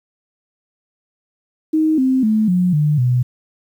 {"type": "tone with pitch steps", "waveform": "sine", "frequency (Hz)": [313.6, 260.7, 216.7, 180.12, 149.72, 124.45], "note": ["D#4", "C4", "A3", "F#3", "D3", "B2"], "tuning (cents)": [14, -6, -26, -46, 34, 14], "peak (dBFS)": -12, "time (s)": [1.73, 3.23], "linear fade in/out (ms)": 10, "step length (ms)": 250, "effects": ["8-bit"]}